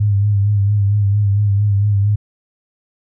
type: tone with vibrato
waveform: sine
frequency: 101.8 Hz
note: G#2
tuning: 34 cents flat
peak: -11 dBFS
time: 0-2.16 s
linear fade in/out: 10 ms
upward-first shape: sine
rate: 4.4 Hz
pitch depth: 47 cents each way
effects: none